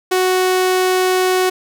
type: tone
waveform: sawtooth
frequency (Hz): 370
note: F#4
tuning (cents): 0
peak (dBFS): -9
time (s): 0.11-1.5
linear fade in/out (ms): 10
effects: none